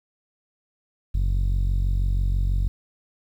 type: tone with low-pass filter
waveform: sawtooth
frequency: 46.15 Hz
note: F#1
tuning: 4 cents flat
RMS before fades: -22 dBFS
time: 1.14-2.68 s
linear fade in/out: 0 ms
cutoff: 100 Hz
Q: 0.77
effects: 9-bit